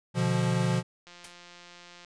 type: chord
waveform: square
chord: B diminished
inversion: none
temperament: equal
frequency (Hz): 123.47 / 146.83 / 174.61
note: B2 / D3 / F3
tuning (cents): 0 / 0 / 0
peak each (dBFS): -28 / -34 / -28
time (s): 0.14-0.83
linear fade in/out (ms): 50
type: click train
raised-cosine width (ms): 0.2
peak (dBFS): -32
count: 172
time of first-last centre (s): 1.07-2.047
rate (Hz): 175
type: noise with exponential decay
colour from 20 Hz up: white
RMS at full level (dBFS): -40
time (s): 1.24-1.38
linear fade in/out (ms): 5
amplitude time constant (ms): 29
effects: resampled to 22050 Hz